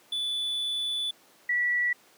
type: tone pair in turn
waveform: triangle / sine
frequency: 3471 / 1948 Hz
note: A7 / B6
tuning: -24 / -24 cents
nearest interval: minor seventh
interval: 1000 cents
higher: first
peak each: -26 / -23 dBFS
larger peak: second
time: 0.12-1.11 / 1.49-1.93 s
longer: first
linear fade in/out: 5 ms
effects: pink hiss -58 dBFS RMS until 2.17 s + high-pass 300 Hz 12 dB/octave